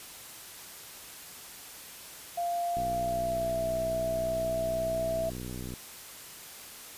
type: tone with pitch glide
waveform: sine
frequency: 694 to 656.9 Hz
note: F5 to E5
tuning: -11 to -6 cents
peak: -28 dBFS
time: 2.37-5.3 s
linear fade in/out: 10 ms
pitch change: -95 cents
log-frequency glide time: 2.81-3.71 s
type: click train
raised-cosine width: 3 ms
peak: -27 dBFS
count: 185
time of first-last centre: 2.77-5.738 s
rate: 62 Hz
effects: white hiss -46 dBFS RMS until 6.97 s + resampled to 32000 Hz